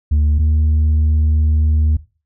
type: tone pair in turn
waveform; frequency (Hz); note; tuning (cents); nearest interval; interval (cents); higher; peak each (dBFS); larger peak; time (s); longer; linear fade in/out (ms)
sine; 75 / 76.98; D2 / D#2; +37 / -18; unison; 45; second; -8; neither; 0.11-0.39 / 0.39-1.97; second; 10
effects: noise-tail reverb RT60 0.3 s tail -17 dB re dry + tanh soft clip ceiling -10 dBFS